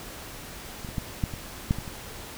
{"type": "clicks", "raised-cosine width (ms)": 5, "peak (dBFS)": [-24, -26, -15, -12, -22, -9, -21, -25], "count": 8, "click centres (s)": [0.848, 0.889, 0.982, 1.238, 1.338, 1.709, 1.786, 1.878], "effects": ["pink hiss -41 dBFS RMS until 2.37 s"]}